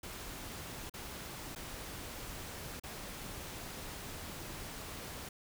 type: noise with dropouts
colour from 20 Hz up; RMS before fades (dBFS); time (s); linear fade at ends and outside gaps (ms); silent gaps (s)
pink; -45; 0.03-5.29; 5; 0.897-0.938 / 1.551-1.559 / 2.798-2.835
effects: none